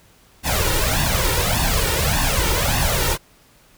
pink noise with flanger, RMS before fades -19 dBFS, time 0.43-3.18 s, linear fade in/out 50 ms, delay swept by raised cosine 1.1 to 2.2 ms, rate 1.7 Hz, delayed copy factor +0.75, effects pink hiss -53 dBFS RMS until 3.77 s

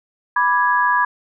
sine chord, G# diminished, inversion first, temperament equal, 987.8 / 1174.7 / 1661.2 Hz, B5 / D6 / G#6, 0 / 0 / 0 cents, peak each -16 / -22 / -18 dBFS, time 0.36-1.05 s, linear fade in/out 5 ms, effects none

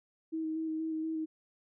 sine tone with vibrato, 318.4 Hz, D#4, 40 cents sharp, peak -32 dBFS, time 0.32-1.26 s, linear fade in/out 20 ms, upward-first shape square, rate 4.2 Hz, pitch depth 15 cents each way, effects none

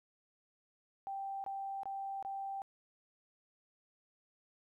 sine tone bursts, 784 Hz, G5, in tune, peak -38 dBFS, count 4, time 1.07-2.619 s, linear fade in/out 0 ms, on 370 ms, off 23 ms, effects 13-bit

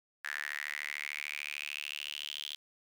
sawtooth tone with high-pass filter sweep, 73.5 Hz, D2, 2 cents sharp, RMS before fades -40 dBFS, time 0.24-2.56 s, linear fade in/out 10 ms, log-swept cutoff 1700 to 3300 Hz, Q 7.3, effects none

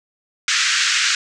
pink band-pass noise, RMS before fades -18 dBFS, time 0.48-1.15 s, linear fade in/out 2 ms, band 1400 to 7400 Hz, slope 48 dB/octave, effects none

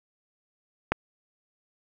click, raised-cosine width 0.5 ms, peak -7 dBFS, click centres 0.92 s, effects none

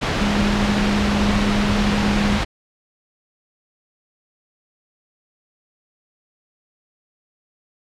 sine tone in noise, 205 Hz, G#3, 22 cents flat, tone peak -18 dBFS, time 0.2-2.39 s, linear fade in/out 20 ms, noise pink, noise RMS -20 dBFS, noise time 0.01-2.45 s, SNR -1 dB, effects low-pass 4000 Hz 12 dB/octave

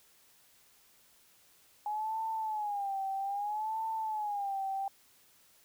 sine tone with vibrato, 831 Hz, G#5, 1 cent sharp, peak -32 dBFS, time 1.86-4.88 s, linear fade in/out 2 ms, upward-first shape sine, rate 0.62 Hz, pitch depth 120 cents each way, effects white hiss -64 dBFS RMS until 5.64 s

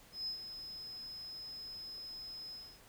triangle tone with ADSR envelope, 5100 Hz, D#8, 42 cents sharp, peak -33 dBFS, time 0.12-2.8 s, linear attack 150 ms, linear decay 100 ms, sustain -10 dB, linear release 280 ms, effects tanh soft clip ceiling -33 dBFS + pink hiss -60 dBFS RMS until 2.88 s

